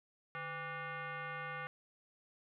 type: tone with frequency modulation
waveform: sine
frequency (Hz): 149.8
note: D3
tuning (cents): +35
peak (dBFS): -40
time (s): 0.35-1.67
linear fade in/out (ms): 0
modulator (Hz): 656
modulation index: 3.1
effects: none